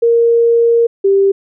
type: tone pair in turn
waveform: sine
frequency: 466.2 / 392.9 Hz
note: A#4 / G4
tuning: 0 / +4 cents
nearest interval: minor third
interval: 296 cents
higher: first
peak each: -7 dBFS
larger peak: neither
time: 0.02-0.87 / 1.04-1.32 s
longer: first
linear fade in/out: 10 ms
effects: none